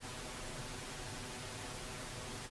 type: noise with comb filter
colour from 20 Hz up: pink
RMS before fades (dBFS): -45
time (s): 0-2.5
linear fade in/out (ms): 50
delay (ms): 8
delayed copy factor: +0.7
effects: resampled to 24000 Hz